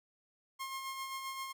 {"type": "tone with tremolo", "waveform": "sawtooth", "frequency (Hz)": 1070, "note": "C6", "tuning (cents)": 38, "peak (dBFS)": -34, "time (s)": [0.59, 1.53], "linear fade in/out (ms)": 20, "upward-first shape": "sine", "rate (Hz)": 7.6, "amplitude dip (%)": 40, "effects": []}